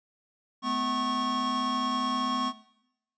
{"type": "tone cluster", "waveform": "square", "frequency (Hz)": [216.5, 251.6, 1093], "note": ["A3", "B3", "C#6"], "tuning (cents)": [-28, 32, -25], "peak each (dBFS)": [-37, -33, -30], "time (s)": [0.62, 2.53], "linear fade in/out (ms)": 50, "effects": ["noise-tail reverb RT60 0.8 s tail -17 dB re dry", "resampled to 16000 Hz"]}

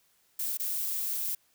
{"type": "noise with dropouts", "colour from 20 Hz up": "violet", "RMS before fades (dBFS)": -32, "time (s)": [0.39, 1.35], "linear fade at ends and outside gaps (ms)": 5, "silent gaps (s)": [0.573, 0.596], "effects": ["white hiss -68 dBFS RMS until 1.54 s"]}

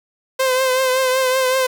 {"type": "tone with vibrato", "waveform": "sawtooth", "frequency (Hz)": 518, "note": "C5", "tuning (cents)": -17, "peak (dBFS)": -11, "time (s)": [0.39, 1.67], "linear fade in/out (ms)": 10, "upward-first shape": "triangle", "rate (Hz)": 5.3, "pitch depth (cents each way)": 44, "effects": ["7-bit"]}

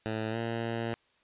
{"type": "tone with pitch glide", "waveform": "10% pulse", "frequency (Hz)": [110, 115.34], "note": ["A2", "A#2"], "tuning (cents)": [0, -18], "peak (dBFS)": -23, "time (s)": [0.06, 0.94], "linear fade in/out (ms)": 0, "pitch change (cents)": 82, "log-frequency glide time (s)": [0.3, 0.37], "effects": ["white hiss -68 dBFS RMS until 1.23 s", "resampled to 8000 Hz"]}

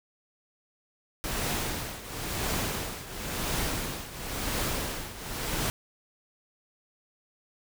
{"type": "noise with tremolo", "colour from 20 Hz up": "pink", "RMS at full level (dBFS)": -29, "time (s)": [1.24, 5.7], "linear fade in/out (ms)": 0, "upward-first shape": "triangle", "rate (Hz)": 0.96, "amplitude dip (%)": 80, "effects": []}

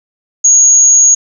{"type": "tone", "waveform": "sine", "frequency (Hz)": 6645, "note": "G#8", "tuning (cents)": 0, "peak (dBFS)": -3, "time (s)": [0.44, 1.15], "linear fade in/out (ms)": 10, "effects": []}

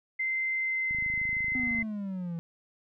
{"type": "tone with pitch glide", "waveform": "sine", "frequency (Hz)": [2076, 2060], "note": ["C7", "C7"], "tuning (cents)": [-14, -28], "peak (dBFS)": -27, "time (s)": [0.19, 1.83], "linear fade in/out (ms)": 10, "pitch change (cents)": -14, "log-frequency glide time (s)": [0.55, 1.08]}
{"type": "click train", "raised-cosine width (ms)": 5, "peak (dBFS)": -32, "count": 25, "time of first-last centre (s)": [0.91, 1.826], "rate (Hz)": 26.2}
{"type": "exponential sweep", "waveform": "triangle", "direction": "down", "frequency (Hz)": [256.7, 164.81], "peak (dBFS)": -30, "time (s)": [1.55, 2.39], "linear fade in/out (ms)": 0}
{"effects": []}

